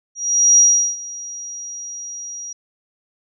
sine tone with ADSR envelope, 5740 Hz, F8, 47 cents sharp, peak -7 dBFS, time 0.15-2.53 s, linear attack 430 ms, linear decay 380 ms, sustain -21 dB, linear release 6 ms, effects none

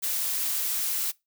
blue noise, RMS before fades -28 dBFS, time 0.02-1.12 s, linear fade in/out 20 ms, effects noise-tail reverb RT60 0.2 s tail -22 dB re dry

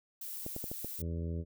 violet noise, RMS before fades -42 dBFS, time 0.21-1.02 s, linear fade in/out 5 ms
clicks, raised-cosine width 2 ms, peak -27 dBFS, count 5, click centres 0.464 / 0.564 / 0.641 / 0.715 / 0.846 s
harmonic tone, 83.3 Hz, E2, 19 cents sharp, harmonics 1 / 2 / 3 / 4 / 5 / 6 / 7, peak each -35 / -40 / -46 / -48 / -47 / -53 / -54 dBFS, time 0.98-1.45 s, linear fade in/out 50 ms
effects none

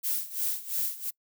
violet noise with tremolo, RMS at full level -28 dBFS, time 0.03-1.11 s, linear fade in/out 20 ms, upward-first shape sine, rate 2.9 Hz, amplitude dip 85%, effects noise-tail reverb RT60 0.1 s tail -25 dB re dry

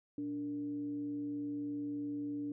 sine tone with frequency modulation, 290.6 Hz, D4, 18 cents flat, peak -36 dBFS, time 0.18-2.52 s, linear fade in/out 2 ms, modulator 171 Hz, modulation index 0.28, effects none

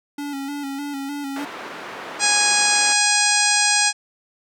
square tone with vibrato, 281.2 Hz, C#4, 25 cents sharp, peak -27 dBFS, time 0.18-1.45 s, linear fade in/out 5 ms, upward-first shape square, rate 3.3 Hz, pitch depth 40 cents each way
white band-pass noise, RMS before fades -34 dBFS, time 1.36-2.93 s, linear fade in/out 2 ms, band 260 to 1600 Hz, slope 12 dB/octave
harmonic tone, 828 Hz, G#5, 5 cents flat, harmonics 1 / 2 / 3 / 4 / 5 / 6 / 7 / 8 / 9 / 10, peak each -24 / -23 / -23 / -28 / -26 / -23 / -25 / -26 / -25 / -24 dBFS, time 2.19-3.93 s, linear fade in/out 50 ms
effects none

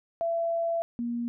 sine tone pair in turn, 671 / 237.2 Hz, E5 / A#3, +31 / +30 cents, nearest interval octave + tritone, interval 1801 cents, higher first, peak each -25 / -28 dBFS, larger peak first, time 0.21-0.82 / 0.99-1.28 s, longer first, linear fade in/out 0 ms, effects none

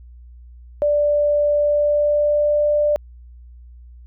sine tone with pitch glide, 587.3 to 592.1 Hz, D5 to D5, 0 to +14 cents, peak -14 dBFS, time 0.82-2.96 s, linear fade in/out 0 ms, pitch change +14 cents, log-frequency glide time 1.55-2.68 s, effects added 60 Hz sine -39 dBFS peak until 4.06 s

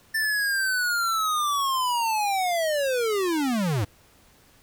square linear sweep, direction down, 1784 to 91.9 Hz, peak -23 dBFS, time 0.14-3.85 s, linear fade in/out 10 ms, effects pink hiss -57 dBFS RMS until 4.62 s

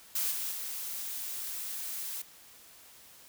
blue noise with level steps, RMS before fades -31 / -35 / -38 dBFS, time 0.15-2.22 s, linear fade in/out 5 ms, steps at 0.31 / 0.51 s, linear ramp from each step 10 ms, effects white hiss -55 dBFS RMS until 3.28 s

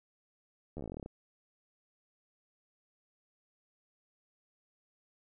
slowing click train, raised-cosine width 2 ms, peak -29 dBFS, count 15, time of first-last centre 0.77-1.061 s, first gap 12 ms, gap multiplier 1.08, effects none

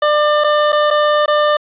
25% pulse tone with dropouts, 597 Hz, D5, 28 cents sharp, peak -7 dBFS, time 0.02-1.57 s, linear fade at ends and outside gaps 5 ms, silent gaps 0.439-0.443 / 0.722-0.727 / 0.905-0.909 / 1.26-1.279 s, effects resampled to 8000 Hz + 7-bit

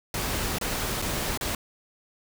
pink noise with dropouts, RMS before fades -29 dBFS, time 0.14-1.55 s, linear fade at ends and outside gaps 2 ms, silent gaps 0.585-0.612 / 1.018-1.022 / 1.375-1.41 s, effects none

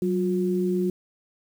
sine tone pair together, 187.3 / 358.4 Hz, F#3 / F4, +21 / +45 cents, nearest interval major seventh, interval 1124 cents, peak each -24 dBFS, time 0.02-0.9 s, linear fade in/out 2 ms, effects 8-bit

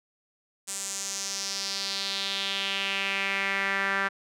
sawtooth tone with band-pass filter sweep, 196 Hz, G3, in tune, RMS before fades -30 dBFS, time 0.67-4.09 s, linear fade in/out 20 ms, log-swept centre 8000 to 1600 Hz, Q 3.1, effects none

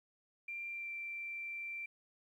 sine tone with pitch glide, 2373 to 2351 Hz, D7 to D7, +17 to +1 cents, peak -40 dBFS, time 0.48-1.86 s, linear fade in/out 5 ms, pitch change -16 cents, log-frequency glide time 0.68-0.9 s, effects 12-bit

